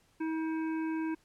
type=harmonic tone with a mistuned harmonic; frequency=320.2 Hz; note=D#4; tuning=50 cents sharp; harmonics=1 / 3 / 5 / 7 / 8; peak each=-31 / -43 / -46 / -52 / -53 dBFS; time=0.2-1.15 s; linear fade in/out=10 ms; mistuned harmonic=5; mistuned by=-21 cents; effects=pink hiss -68 dBFS RMS until 1.24 s + low-pass 11000 Hz 12 dB/octave